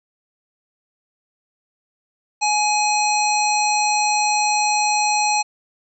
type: harmonic tone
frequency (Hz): 840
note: G#5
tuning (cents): +19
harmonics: 1 / 3 / 5 / 7 / 9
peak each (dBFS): -18 / -23 / -25 / -26 / -28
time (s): 2.41-5.43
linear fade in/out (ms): 20
effects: none